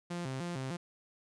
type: tone with vibrato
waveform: sawtooth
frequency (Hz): 151.5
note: D#3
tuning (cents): -46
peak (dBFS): -32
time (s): 0.1-0.77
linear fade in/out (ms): 10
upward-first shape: square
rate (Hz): 3.3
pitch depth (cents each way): 240
effects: resampled to 22050 Hz